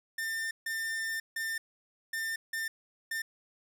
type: tone bursts at uneven times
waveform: 45% pulse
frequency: 1798 Hz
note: A6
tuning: 37 cents sharp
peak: -32 dBFS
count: 6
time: 0.18-0.51 / 0.66-1.2 / 1.36-1.58 / 2.13-2.36 / 2.53-2.68 / 3.11-3.22 s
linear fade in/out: 5 ms
effects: none